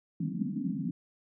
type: band-pass noise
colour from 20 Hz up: pink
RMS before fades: -33 dBFS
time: 0.2-0.91 s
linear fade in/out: 5 ms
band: 150 to 290 Hz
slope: 96 dB/octave
effects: none